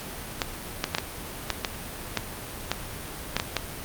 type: clicks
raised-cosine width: 0.2 ms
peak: -6 dBFS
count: 11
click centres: 0.418 / 0.841 / 0.949 / 0.984 / 1.503 / 1.648 / 2.173 / 2.716 / 3.366 / 3.399 / 3.567 s
effects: pink hiss -37 dBFS RMS until 3.84 s + Opus 48 kbps